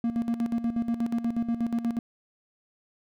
triangle tone with tremolo, 233.1 Hz, A#3, in tune, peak -21 dBFS, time 0.04-1.99 s, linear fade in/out 2 ms, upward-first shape square, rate 8.3 Hz, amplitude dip 70%, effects none

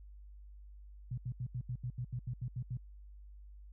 sine tone bursts, 123.47 Hz, B2, in tune, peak -35 dBFS, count 12, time 1.11-2.772 s, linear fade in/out 5 ms, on 67 ms, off 78 ms, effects added 50 Hz sine -50 dBFS peak until 3.72 s

